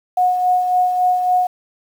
sine tone with tremolo, 728 Hz, F#5, 28 cents flat, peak -11 dBFS, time 0.17-1.47 s, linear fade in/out 5 ms, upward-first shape sine, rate 3.6 Hz, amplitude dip 45%, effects 7-bit

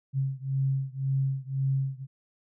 sine beating tone pair, 134.3 / 136.2 Hz, C3 / C#3, +46 / -30 cents, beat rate 1.9 Hz, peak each -28 / -29 dBFS, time 0.13-2.07 s, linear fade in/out 50 ms, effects none

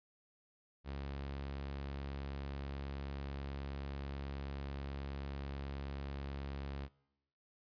sawtooth tone, 69.3 Hz, C#2, in tune, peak -37 dBFS, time 0.84-6.89 s, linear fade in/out 50 ms, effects noise-tail reverb RT60 0.9 s tail -22 dB re dry + resampled to 11025 Hz

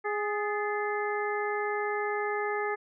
harmonic tone with a mistuned harmonic, 415.3 Hz, G#4, in tune, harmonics 1 / 2 / 3 / 4 / 5, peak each -31 / -34 / -36 / -37 / -38 dBFS, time 0.04-2.76 s, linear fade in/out 20 ms, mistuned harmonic 4, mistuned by +68 cents, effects none

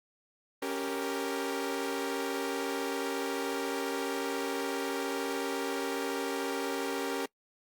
sawtooth chord, G diminished, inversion second, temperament equal, 277.2 / 392 / 466.2 Hz, Db4 / G4 / Bb4, 0 / 0 / 0 cents, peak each -32 dBFS, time 0.62-7.26 s, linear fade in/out 5 ms, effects noise-tail reverb RT60 0.1 s tail -24 dB re dry + Opus 24 kbps

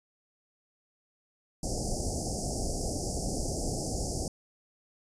pink band-stop noise, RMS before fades -32 dBFS, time 1.63-4.28 s, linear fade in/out 2 ms, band 790 to 4800 Hz, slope 96 dB/octave, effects resampled to 22050 Hz

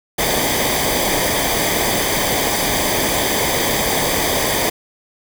pink noise with comb filter, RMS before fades -18 dBFS, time 0.18-4.7 s, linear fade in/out 10 ms, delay 0.73 ms, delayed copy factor -0.7, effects none

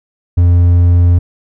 triangle tone, 87.31 Hz, F2, in tune, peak -3 dBFS, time 0.37-1.19 s, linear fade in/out 10 ms, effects none

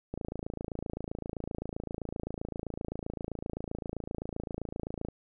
click train, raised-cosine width 2 ms, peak -22 dBFS, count 138, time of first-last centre 0.14-5.086 s, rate 27.7 Hz, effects none

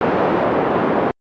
white band-pass noise, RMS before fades -17 dBFS, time 0.01-1.11 s, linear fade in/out 0 ms, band 200 to 700 Hz, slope 12 dB/octave, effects low-pass 3000 Hz 12 dB/octave + Opus 48 kbps

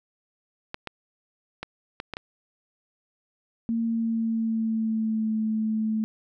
clicks, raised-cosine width 0.3 ms, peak -16 dBFS, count 6, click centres 0.744 / 0.873 / 1.63 / 2.001 / 2.137 / 2.169 s
sine tone with pitch glide, 229.1 to 218.5 Hz, A#3 to A3, -30 to -12 cents, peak -23 dBFS, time 3.69-6.04 s, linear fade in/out 0 ms, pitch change -82 cents, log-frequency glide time 3.81-5.34 s
effects none

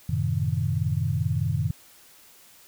sine chord, F# diminished seventh, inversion none, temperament equal with one note detuned, 92.5 / 110.38 / 130.81 / 155.56 Hz, F#2 / A2 / C3 / Eb3, 0 / +6 / 0 / 0 cents, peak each -28 dBFS, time 0.09-1.71 s, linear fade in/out 5 ms, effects white hiss -53 dBFS RMS until 2.67 s

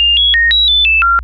sine tone with pitch steps, 2809 / 3342 / 1856 / 3881 / 3510 / 2636 / 1378 Hz, F7 / G#7 / A#6 / B7 / A7 / E7 / F6, +9 / +10 / -8 / -31 / -5 / -1 / -24 cents, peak -7 dBFS, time 0-1.19 s, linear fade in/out 0 ms, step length 170 ms, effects added 60 Hz sine -23 dBFS peak until 1.23 s

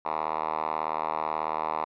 5% pulse tone with band-pass filter, 78.3 Hz, D#2, 11 cents sharp, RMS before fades -30 dBFS, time 0.05-1.85 s, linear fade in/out 5 ms, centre 1000 Hz, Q 3, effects resampled to 11025 Hz

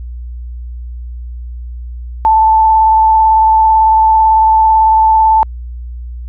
sine tone with vibrato, 880 Hz, A5, in tune, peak -5 dBFS, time 2.25-5.43 s, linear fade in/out 0 ms, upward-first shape sine, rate 18 Hz, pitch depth 14 cents each way, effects added 60 Hz sine -22 dBFS peak until 6.28 s

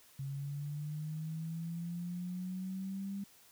sine linear sweep, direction up, 135.8 to 199.6 Hz, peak -37 dBFS, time 0.19-3.24 s, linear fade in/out 5 ms, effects white hiss -62 dBFS RMS until 3.51 s

